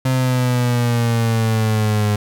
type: exponential sweep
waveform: 35% pulse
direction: down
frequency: 130.81 to 103.83 Hz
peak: -13 dBFS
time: 0.05-2.16 s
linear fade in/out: 5 ms
effects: none